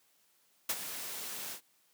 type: noise with ADSR envelope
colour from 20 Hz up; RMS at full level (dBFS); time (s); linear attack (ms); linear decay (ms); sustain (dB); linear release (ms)
white; -30; 0.69-1.61; 7; 47; -11; 96
effects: white hiss -70 dBFS RMS until 1.93 s + high-pass 150 Hz 12 dB/octave